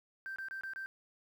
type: tone bursts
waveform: sine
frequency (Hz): 1565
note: G6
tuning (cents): -3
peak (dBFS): -38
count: 5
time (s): 0.26-0.86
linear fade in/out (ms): 0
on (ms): 100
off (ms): 25
effects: tanh soft clip ceiling -34 dBFS + 11-bit